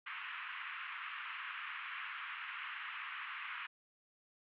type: band-pass noise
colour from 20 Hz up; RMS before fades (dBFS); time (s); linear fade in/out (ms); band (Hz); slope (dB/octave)
pink; -45; 0.06-3.67; 10; 1100 to 2900; 48
effects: none